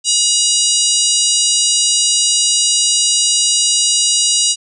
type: harmonic tone with a mistuned harmonic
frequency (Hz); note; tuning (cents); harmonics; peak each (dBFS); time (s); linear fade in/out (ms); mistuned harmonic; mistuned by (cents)
960; B5; -49; 3 / 4 / 5 / 6 / 7 / 8 / 9; -19 / -19 / -19 / -19 / -19 / -19 / -19; 0.04-4.56; 50; 9; +39
effects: none